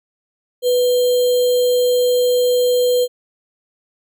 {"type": "tone with sample-and-hold", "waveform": "sine", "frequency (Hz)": 494.3, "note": "B4", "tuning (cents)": 1, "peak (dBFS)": -12, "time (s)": [0.62, 3.08], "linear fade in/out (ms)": 50, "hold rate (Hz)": 3675, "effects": []}